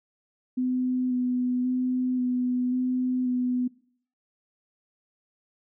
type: tone with vibrato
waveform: sine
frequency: 251.4 Hz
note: B3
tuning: 31 cents sharp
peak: -23 dBFS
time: 0.57-3.68 s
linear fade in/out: 10 ms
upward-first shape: square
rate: 0.93 Hz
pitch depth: 14 cents each way
effects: noise-tail reverb RT60 0.6 s tail -22 dB re dry

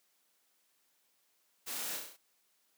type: noise with echo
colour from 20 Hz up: white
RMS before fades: -41 dBFS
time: 1.66-1.98 s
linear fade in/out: 20 ms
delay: 32 ms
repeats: 6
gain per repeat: -3 dB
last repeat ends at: 2.172 s
effects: white hiss -74 dBFS RMS until 2.77 s + high-pass 200 Hz 12 dB/octave

